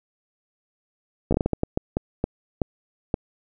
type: slowing click train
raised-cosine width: 2 ms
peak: -8 dBFS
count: 13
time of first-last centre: 1.31-3.142 s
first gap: 14 ms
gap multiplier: 1.39
effects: none